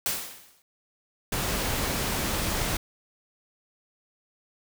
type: noise with exponential decay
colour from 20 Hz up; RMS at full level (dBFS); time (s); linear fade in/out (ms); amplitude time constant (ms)
white; -25; 0.06-0.62; 1; 120
type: noise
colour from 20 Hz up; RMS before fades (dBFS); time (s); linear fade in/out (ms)
pink; -28; 1.32-2.77; 5
effects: none